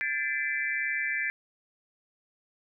sine tone cluster, 1610 / 1752 / 2038 / 2336 Hz, G6 / A6 / C7 / D7, +46 / -8 / -46 / -10 cents, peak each -36 / -32 / -32 / -33 dBFS, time 0.01-1.3 s, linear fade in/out 0 ms, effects none

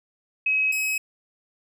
sine / 45% pulse tone pair in turn, 2550 / 2550 Hz, D#7 / D#7, +42 / +42 cents, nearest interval unison, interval 0 cents, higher neither, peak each -19 / -23 dBFS, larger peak first, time 0.46-0.72 / 0.72-0.98 s, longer neither, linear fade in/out 5 ms, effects none

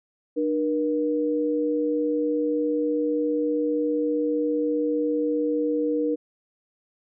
sine tone pair together, 300.8 / 477.5 Hz, D4 / A#4, +42 / +42 cents, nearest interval minor sixth, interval 800 cents, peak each -24 dBFS, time 0.36-6.16 s, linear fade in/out 20 ms, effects none

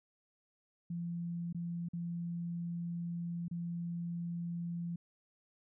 sine tone with dropouts, 171.2 Hz, F3, 34 cents flat, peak -36 dBFS, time 0.9-4.96 s, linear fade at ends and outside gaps 5 ms, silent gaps 1.528-1.546 / 1.887-1.933 / 3.482-3.511 s, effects none

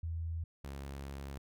sine / sawtooth tone pair in turn, 82.5 / 69.05 Hz, E2 / C#2, +2 / -6 cents, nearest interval minor third, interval 308 cents, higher first, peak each -35 / -38 dBFS, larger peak first, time 0.03-0.44 / 0.64-1.38 s, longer second, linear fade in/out 5 ms, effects none

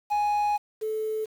triangle / sine tone pair in turn, 830.6 / 434.8 Hz, G#5 / A4, 0 / -21 cents, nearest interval major seventh, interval 1121 cents, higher first, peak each -20 / -26 dBFS, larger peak first, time 0.1-0.58 / 0.81-1.26 s, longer first, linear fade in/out 20 ms, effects 8-bit

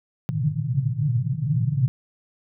pink band-pass noise, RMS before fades -23 dBFS, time 0.29-1.88 s, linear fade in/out 0 ms, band 110 to 160 Hz, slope 96 dB/octave, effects none

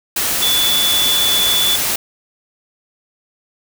sine tone in noise, 3459 Hz, A7, 30 cents flat, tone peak -14 dBFS, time 0.42-1.76 s, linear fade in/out 5 ms, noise white, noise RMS -18 dBFS, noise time 0.16-1.96 s, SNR +1 dB, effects none

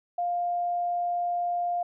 sine tone, 702 Hz, F5, 9 cents sharp, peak -25 dBFS, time 0.18-1.83 s, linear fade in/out 5 ms, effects none

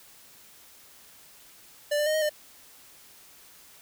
square tone with pitch steps, 588 / 595 / 617 / 625 / 603 Hz, D5 / D5 / D#5 / D#5 / D5, +2 / +22 / -15 / +8 / +46 cents, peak -24 dBFS, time 1.91-2.295 s, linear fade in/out 10 ms, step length 77 ms, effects white hiss -53 dBFS RMS until 3.81 s

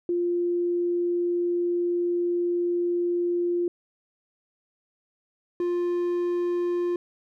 sine / triangle tone pair in turn, 349.2 / 350.8 Hz, F4 / F4, 0 / +8 cents, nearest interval unison, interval 8 cents, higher second, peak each -22 / -21 dBFS, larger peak second, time 0.09-3.68 / 5.6-6.96 s, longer first, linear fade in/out 2 ms, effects none

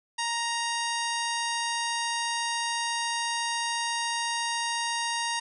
harmonic tone with a mistuned harmonic, 934 Hz, A#5, 3 cents sharp, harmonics 1 / 2 / 3 / 4 / 5 / 6 / 7 / 9 / 10, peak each -31 / -34 / -36 / -37 / -38 / -39 / -39 / -41 / -41 dBFS, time 0.18-5.4 s, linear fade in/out 10 ms, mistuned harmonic 5, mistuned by +24 cents, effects none

